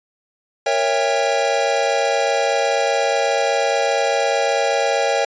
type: chord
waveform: square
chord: A# diminished seventh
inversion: none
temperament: equal with one note detuned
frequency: 466.2 / 554.4 / 659.3 / 802.3 Hz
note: A#4 / C#5 / E5 / G5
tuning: 0 / 0 / 0 / +40 cents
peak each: -24 / -21 / -24 / -22 dBFS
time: 0.66-5.25 s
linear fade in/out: 5 ms
effects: resampled to 16000 Hz